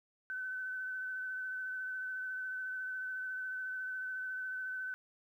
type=tone with vibrato; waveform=sine; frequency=1518 Hz; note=F#6; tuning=44 cents sharp; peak=-37 dBFS; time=0.3-4.94 s; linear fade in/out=0 ms; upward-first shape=sine; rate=14 Hz; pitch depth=16 cents each way; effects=12-bit